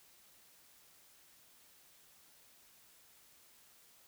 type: silence
effects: white hiss -64 dBFS RMS until 4.07 s